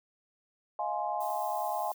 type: chord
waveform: sine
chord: F minor seventh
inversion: third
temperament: just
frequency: 628.6 / 698.5 / 838.1 / 1047.7 Hz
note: Eb5 / F5 / Ab5 / C6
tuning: +18 / 0 / +16 / +2 cents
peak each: -38 / -35 / -33 / -38 dBFS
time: 0.79-1.92 s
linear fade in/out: 2 ms
type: noise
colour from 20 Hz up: violet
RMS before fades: -46 dBFS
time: 1.2-1.94 s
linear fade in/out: 10 ms
effects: none